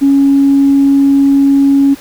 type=tone; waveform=sine; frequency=277.2 Hz; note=C#4; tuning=in tune; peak=-4 dBFS; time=0.01-1.95 s; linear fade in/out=20 ms; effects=tanh soft clip ceiling 0 dBFS + pink hiss -35 dBFS RMS until 2 s